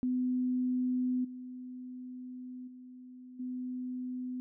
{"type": "tone with level steps", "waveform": "sine", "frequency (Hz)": 252.1, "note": "B3", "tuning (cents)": 36, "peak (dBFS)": [-28, -41, -47, -35], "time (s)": [0.03, 4.4], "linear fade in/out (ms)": 0, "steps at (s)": [1.24, 2.67, 3.39], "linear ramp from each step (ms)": 10, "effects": []}